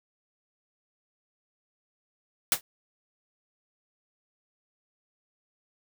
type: noise with exponential decay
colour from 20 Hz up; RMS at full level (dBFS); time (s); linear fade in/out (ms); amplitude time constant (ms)
white; -18; 2.52-2.61; 1; 19
effects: none